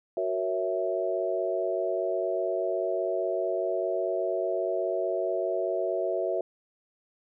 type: chord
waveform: sine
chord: F# dominant seventh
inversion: none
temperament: equal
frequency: 370 / 466.2 / 554.4 / 659.3 Hz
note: F#4 / A#4 / C#5 / E5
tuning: 0 / 0 / 0 / 0 cents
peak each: -31 / -34 / -33 / -29 dBFS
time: 0.17-6.41 s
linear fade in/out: 2 ms
effects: none